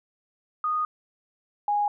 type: tone pair in turn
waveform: sine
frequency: 1236 / 824.9 Hz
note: D#6 / G#5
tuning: -12 / -12 cents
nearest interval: perfect fifth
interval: 700 cents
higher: first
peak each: -23 / -21 dBFS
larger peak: second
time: 0.64-0.85 / 1.68-1.88 s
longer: first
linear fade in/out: 2 ms
effects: none